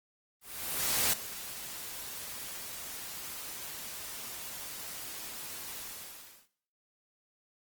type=noise with ADSR envelope; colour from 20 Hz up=white; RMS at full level=-27 dBFS; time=0.41-6.48 s; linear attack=720 ms; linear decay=4 ms; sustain=-15 dB; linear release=690 ms; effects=noise-tail reverb RT60 0.6 s tail -17 dB re dry + Opus 24 kbps